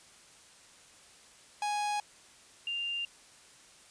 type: tone pair in turn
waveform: 45% pulse / sine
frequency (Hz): 830.6 / 2794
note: G#5 / F7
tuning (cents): 0 / 0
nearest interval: octave + major sixth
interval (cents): 2100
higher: second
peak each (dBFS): -30 / -32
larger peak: first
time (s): 1.62-2 / 2.67-3.05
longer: neither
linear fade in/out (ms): 2
effects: white hiss -57 dBFS RMS until 3.9 s + resampled to 22050 Hz